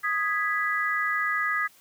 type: chord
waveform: sine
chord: G# minor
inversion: second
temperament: equal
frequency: 1244.5 / 1661.2 / 1975.5 Hz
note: D#6 / G#6 / B6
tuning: 0 / 0 / 0 cents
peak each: -28 dBFS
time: 0.03-1.68 s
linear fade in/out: 20 ms
effects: white hiss -57 dBFS RMS until 1.8 s